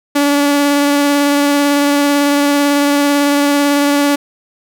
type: tone with vibrato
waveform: sawtooth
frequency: 286.5 Hz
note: D4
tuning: 43 cents flat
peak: -6 dBFS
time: 0.15-4.16 s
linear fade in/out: 10 ms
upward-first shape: square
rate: 18 Hz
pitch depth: 10 cents each way
effects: none